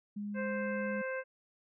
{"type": "tone", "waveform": "sine", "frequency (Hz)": 205.9, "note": "G#3", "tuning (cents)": -15, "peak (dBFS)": -36, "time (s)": [0.16, 1.02], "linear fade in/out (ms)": 10}
{"type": "harmonic tone", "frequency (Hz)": 523.3, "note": "C5", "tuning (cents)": 0, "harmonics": [1, 2, 3, 4, 5], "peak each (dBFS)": [-36, -46, -40, -47, -49], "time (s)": [0.34, 1.24], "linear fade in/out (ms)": 50}
{"effects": []}